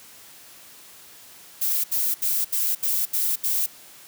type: noise bursts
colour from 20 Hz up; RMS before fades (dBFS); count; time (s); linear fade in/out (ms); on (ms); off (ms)
violet; -23; 7; 1.61-3.664; 10; 230; 74
effects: white hiss -47 dBFS RMS until 4.07 s + high-pass 80 Hz 12 dB/octave